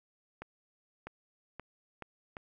accelerating click train, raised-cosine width 0.5 ms, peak -27 dBFS, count 5, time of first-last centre 0.42-2.368 s, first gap 650 ms, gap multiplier 0.81, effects none

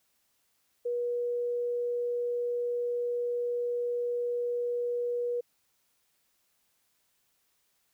sine tone, 482.6 Hz, B4, 40 cents flat, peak -28 dBFS, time 0.85-5.41 s, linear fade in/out 10 ms, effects white hiss -73 dBFS RMS until 7.93 s

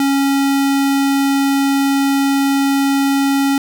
square tone, 276.1 Hz, C#4, 7 cents flat, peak -13 dBFS, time 0-3.58 s, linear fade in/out 2 ms, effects none

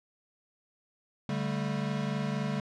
square chord, D suspended fourth, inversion none, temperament equal with one note detuned, 144.81 / 196 / 220 Hz, D3 / G3 / A3, -24 / 0 / 0 cents, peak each -34 / -35 / -36 dBFS, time 1.29-2.6 s, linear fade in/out 2 ms, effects low-pass 5000 Hz 12 dB/octave

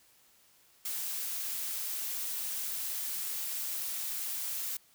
blue noise, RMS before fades -36 dBFS, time 0.85-4.77 s, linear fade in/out 5 ms, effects white hiss -64 dBFS RMS until 4.94 s

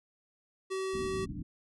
square tone, 381 Hz, G4, 49 cents flat, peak -33 dBFS, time 0.7-1.26 s, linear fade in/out 20 ms
white low-pass noise, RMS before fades -40 dBFS, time 0.93-1.43 s, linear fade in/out 10 ms, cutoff 300 Hz, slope 96 dB/octave
effects resampled to 24000 Hz

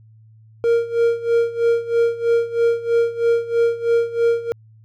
triangle tone with tremolo, 466.2 Hz, A#4, in tune, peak -10 dBFS, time 0.64-4.52 s, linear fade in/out 0 ms, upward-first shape sine, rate 3.1 Hz, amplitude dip 85%, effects added 110 Hz sine -45 dBFS peak until 4.84 s

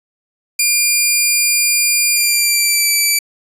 10% pulse tone with pitch glide, 2400 to 2320 Hz, D7 to D7, +37 to -22 cents, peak -3 dBFS, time 0.59-3.19 s, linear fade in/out 5 ms, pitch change -59 cents, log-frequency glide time 2.14-2.9 s, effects resampled to 32000 Hz

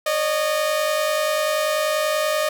sawtooth tone pair together, 562 / 612.3 Hz, C#5 / D#5, +24 / -28 cents, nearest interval minor second, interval 148 cents, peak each -23 / -16 dBFS, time 0.06-2.49 s, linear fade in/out 5 ms, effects none

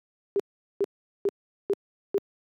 sine tone bursts, 400 Hz, G4, 35 cents sharp, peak -20 dBFS, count 5, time 0.36-2.18 s, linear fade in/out 0 ms, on 36 ms, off 410 ms, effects high-pass 200 Hz 12 dB/octave

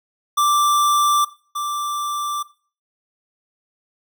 square tone pair in turn, 1175 / 1175 Hz, D6 / D6, +1 / +1 cents, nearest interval unison, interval 0 cents, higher neither, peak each -15 / -23 dBFS, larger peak first, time 0.37-1.25 / 1.55-2.43 s, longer neither, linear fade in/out 10 ms, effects noise-tail reverb RT60 0.4 s tail -17 dB re dry

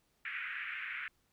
white band-pass noise, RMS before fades -41 dBFS, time 0.25-1.08 s, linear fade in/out 2 ms, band 1400 to 2500 Hz, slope 48 dB/octave, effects pink hiss -75 dBFS RMS until 1.32 s

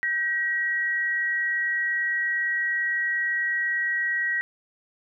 sine tone pair together, 1568 / 1905.7 Hz, G6 / A#6, 0 / +38 cents, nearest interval minor third, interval 338 cents, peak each -32 / -23 dBFS, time 0.03-4.41 s, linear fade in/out 0 ms, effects none

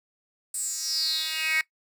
10% pulse tone with high-pass filter sweep, 316.5 Hz, D#4, 30 cents sharp, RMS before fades -28 dBFS, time 0.54-1.61 s, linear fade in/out 2 ms, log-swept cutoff 8800 to 2100 Hz, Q 7.2, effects noise-tail reverb RT60 0.1 s tail -20 dB re dry

